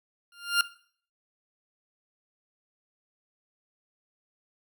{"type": "tone with exponential growth", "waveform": "20% pulse", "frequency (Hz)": 1400, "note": "F6", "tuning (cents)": 4, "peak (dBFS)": -13, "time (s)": [0.32, 0.61], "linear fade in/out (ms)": 2, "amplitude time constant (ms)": 63, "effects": ["noise-tail reverb RT60 0.5 s tail -17 dB re dry"]}